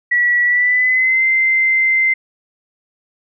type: tone with pitch glide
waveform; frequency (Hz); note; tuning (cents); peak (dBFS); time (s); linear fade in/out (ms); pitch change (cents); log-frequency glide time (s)
sine; 1939 to 2078; B6 to C7; -32 to -12; -11; 0.11-2.14; 10; +120; 0.43-1.24
effects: none